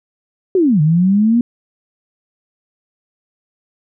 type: linear two-way sweep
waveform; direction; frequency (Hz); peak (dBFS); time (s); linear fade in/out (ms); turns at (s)
sine; down then up; 392.8 to 146.83 to 242.8; -9; 0.55-1.41; 2; 0.81
effects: none